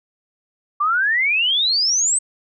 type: exponential sweep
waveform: sine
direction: up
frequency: 1149 to 8360 Hz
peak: -15 dBFS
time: 0.8-2.19 s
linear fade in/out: 10 ms
effects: none